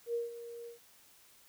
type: tone with ADSR envelope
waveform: sine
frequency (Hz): 470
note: A#4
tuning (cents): +14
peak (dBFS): -30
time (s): 0.06-0.79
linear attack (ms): 81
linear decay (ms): 160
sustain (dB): -13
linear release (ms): 120
effects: white hiss -62 dBFS RMS until 1.48 s